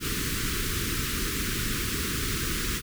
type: band-stop noise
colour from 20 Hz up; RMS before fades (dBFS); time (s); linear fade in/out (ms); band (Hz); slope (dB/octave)
pink; -29; 0-2.82; 50; 430 to 1200; 48
effects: none